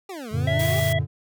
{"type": "exponential two-way sweep", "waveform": "25% pulse", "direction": "down then up", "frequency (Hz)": [407.5, 209.8, 407.5], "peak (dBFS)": -29, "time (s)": [0.09, 0.8], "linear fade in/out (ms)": 5, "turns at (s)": 0.3}
{"type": "chord", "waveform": "triangle", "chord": "Gb augmented", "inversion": "none", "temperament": "just", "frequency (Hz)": [92.5, 115.62, 144.53], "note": ["Gb2", "Bb2", "D3"], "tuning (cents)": [0, -14, -27], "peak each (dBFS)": [-24, -24, -23], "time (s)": [0.31, 1.07], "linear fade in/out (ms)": 50}
{"type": "harmonic tone", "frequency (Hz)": 660, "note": "E5", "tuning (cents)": 2, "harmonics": [1, 3, 5], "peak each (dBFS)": [-24, -28, -33], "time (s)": [0.47, 0.99], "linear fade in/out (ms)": 5}
{"type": "noise", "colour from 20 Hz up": "white", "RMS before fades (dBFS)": -33, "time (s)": [0.59, 0.93], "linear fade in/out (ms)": 5}
{"effects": []}